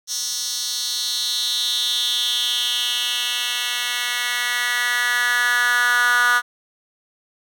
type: tone with high-pass filter sweep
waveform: 10% pulse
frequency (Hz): 243.4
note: B3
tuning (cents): -25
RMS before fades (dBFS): -21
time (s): 0.07-6.42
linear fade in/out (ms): 50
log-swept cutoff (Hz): 5300 to 1400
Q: 4.3
effects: none